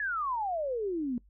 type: exponential sweep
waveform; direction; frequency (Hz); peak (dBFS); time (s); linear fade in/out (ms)
sine; down; 1746 to 232.1; -29; 0-1.18; 2
effects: noise-tail reverb RT60 0.1 s tail -21 dB re dry + added 50 Hz sine -57 dBFS peak until 1.29 s